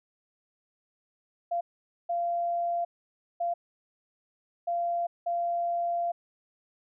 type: tone bursts at uneven times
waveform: sine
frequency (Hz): 690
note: F5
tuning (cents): -21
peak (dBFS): -26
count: 5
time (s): 1.51-1.61 / 2.09-2.85 / 3.4-3.54 / 4.67-5.07 / 5.26-6.12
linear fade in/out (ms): 10
effects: none